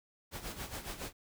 pink noise with tremolo, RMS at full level -40 dBFS, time 0.31-1.13 s, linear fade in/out 50 ms, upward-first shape sine, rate 7.2 Hz, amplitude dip 70%, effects none

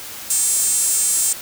sawtooth tone with high-pass filter, 448.4 Hz, A4, 33 cents sharp, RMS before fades -18 dBFS, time 0.3-1.33 s, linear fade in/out 5 ms, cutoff 8100 Hz, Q 4.7, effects white hiss -33 dBFS RMS until 1.41 s

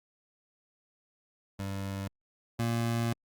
25% pulse tone pair in turn, 97.9 / 116.42 Hz, G2 / A#2, -2 / -2 cents, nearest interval minor third, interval 300 cents, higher second, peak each -30 / -24 dBFS, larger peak second, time 1.59-2.08 / 2.59-3.13 s, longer second, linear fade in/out 5 ms, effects Opus 48 kbps

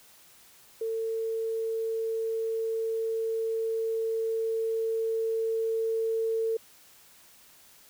sine tone with level ramp, 450 Hz, A4, 39 cents sharp, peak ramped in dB -28 to -25 dBFS, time 0.81-6.57 s, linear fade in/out 5 ms, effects white hiss -56 dBFS RMS until 7.89 s

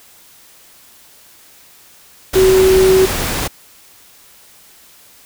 sine tone in noise, 377.6 Hz, F#4, 35 cents sharp, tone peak -7 dBFS, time 2.35-3.06 s, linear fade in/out 10 ms, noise pink, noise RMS -19 dBFS, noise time 2.33-3.48 s, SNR +9 dB, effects white hiss -45 dBFS RMS until 5.25 s

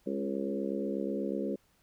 harmonic tone with a mistuned harmonic, 68.2 Hz, C#2, 28 cents flat, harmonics 3 / 4 / 5 / 6 / 7 / 8, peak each -36 / -37 / -38 / -39 / -39 / -40 dBFS, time 0.06-1.56 s, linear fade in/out 10 ms, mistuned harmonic 5, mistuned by +16 cents, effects pink hiss -69 dBFS RMS until 1.82 s

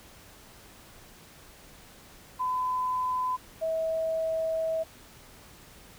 sine tone pair in turn, 1011 / 646 Hz, B5 / E5, +40 / -35 cents, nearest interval minor sixth, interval 775 cents, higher first, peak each -26 dBFS, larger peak neither, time 2.39-3.37 / 3.61-4.84 s, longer second, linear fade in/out 20 ms, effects pink hiss -52 dBFS RMS until 5.98 s

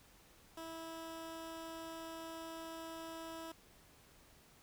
15% pulse tone, 326.7 Hz, E4, 15 cents flat, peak -39 dBFS, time 0.57-3.52 s, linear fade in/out 5 ms, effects pink hiss -64 dBFS RMS until 4.62 s

